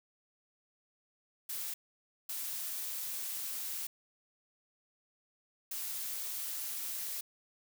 blue noise bursts at uneven times, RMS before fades -39 dBFS, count 3, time 1.49-1.74 / 2.29-3.87 / 5.71-7.21 s, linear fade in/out 5 ms, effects none

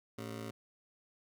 20% pulse ring-modulated tone, 166.1 Hz, E3, 13 cents sharp, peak -33 dBFS, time 0.18-0.51 s, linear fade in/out 5 ms, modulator 53.7 Hz, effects none

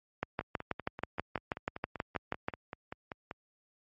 two click trains, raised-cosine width 0.5 ms, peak -24 / -16 dBFS, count 16 / 15, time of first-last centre 0.41-3.311 / 0.23-2.484 s, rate 5.17 / 6.21 Hz, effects high-pass 60 Hz 12 dB/octave + MP3 32 kbps

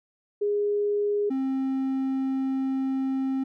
sine / triangle tone pair in turn, 411.8 / 266 Hz, G#4 / C4, -15 / +29 cents, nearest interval minor sixth, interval 756 cents, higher first, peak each -22 dBFS, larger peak neither, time 0.41-1.3 / 1.3-3.44 s, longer second, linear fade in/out 10 ms, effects none

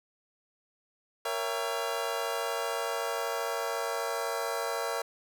25% pulse chord, A# diminished seventh, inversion none, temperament just, 466.2 / 559.4 / 671.3 / 805.5 Hz, A#4 / C#5 / E5 / G5, 0 / +16 / +31 / +47 cents, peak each -31 / -32 / -32 / -36 dBFS, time 1.25-5.02 s, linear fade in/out 5 ms, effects none

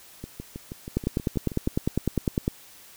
two click trains, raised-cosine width 3 ms, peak -10 / -22 dBFS, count 16 / 10, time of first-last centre 0.97-2.479 / 0.24-1.678 s, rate 9.94 / 6.26 Hz, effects white hiss -50 dBFS RMS until 2.96 s

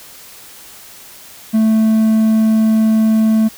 triangle tone with hard clipping, 220 Hz, A3, in tune, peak -10 dBFS, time 1.53-3.49 s, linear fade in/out 20 ms, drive 6 dB, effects white hiss -38 dBFS RMS until 3.57 s

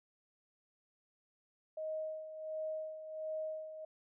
sine tone with tremolo, 627 Hz, D#5, 13 cents sharp, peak -36 dBFS, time 1.77-3.85 s, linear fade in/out 5 ms, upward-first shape sine, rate 1.4 Hz, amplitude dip 65%, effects none

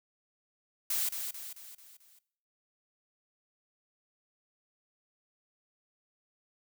blue noise with echo, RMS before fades -31 dBFS, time 0.9-1.09 s, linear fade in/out 5 ms, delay 220 ms, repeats 5, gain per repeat -6 dB, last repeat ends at 2.19 s, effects noise-tail reverb RT60 0.6 s tail -19 dB re dry

